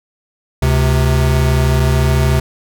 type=tone pair together; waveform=square; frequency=71.66 / 130.6 Hz; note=D2 / C3; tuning=-42 / -3 cents; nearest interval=minor seventh; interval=1039 cents; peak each=-14 dBFS; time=0.62-2.4 s; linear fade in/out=5 ms; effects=none